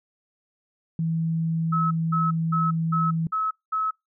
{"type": "tone", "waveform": "sine", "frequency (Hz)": 163.3, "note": "E3", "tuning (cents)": -16, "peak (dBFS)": -22, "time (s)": [0.99, 3.27], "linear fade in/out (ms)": 2}
{"type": "tone bursts", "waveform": "sine", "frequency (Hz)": 1291, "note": "E6", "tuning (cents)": -37, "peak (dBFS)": -22, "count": 6, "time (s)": [1.72, 3.91], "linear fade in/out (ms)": 10, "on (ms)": 190, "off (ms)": 210}
{"effects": ["noise-tail reverb RT60 0.2 s tail -26 dB re dry"]}